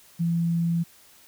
sine tone, 168.6 Hz, E3, 39 cents sharp, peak -21 dBFS, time 0.19-0.84 s, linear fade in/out 20 ms, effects white hiss -54 dBFS RMS until 1.27 s

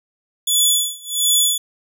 15% pulse tone with tremolo, 3436 Hz, A7, 42 cents flat, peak -5 dBFS, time 0.47-1.58 s, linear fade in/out 5 ms, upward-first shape sine, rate 1.4 Hz, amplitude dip 95%, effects none

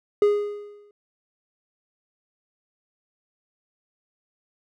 triangle tone with exponential decay, 412.7 Hz, G#4, 11 cents flat, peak -11 dBFS, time 0.22-0.91 s, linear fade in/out 2 ms, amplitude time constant 150 ms, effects none

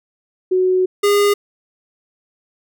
sine / square tone pair in turn, 370 / 407.9 Hz, F#4 / G#4, 0 / -31 cents, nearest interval major second, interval 169 cents, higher second, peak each -12 dBFS, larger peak neither, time 0.51-0.86 / 1.03-1.34 s, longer first, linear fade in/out 10 ms, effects none

